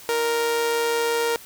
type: tone with amplitude modulation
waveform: sawtooth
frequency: 466.2 Hz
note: A#4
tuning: in tune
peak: -15 dBFS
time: 0.09-1.36 s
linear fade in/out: 0 ms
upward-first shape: sine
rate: 146 Hz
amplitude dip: 35%
effects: white hiss -44 dBFS RMS until 1.45 s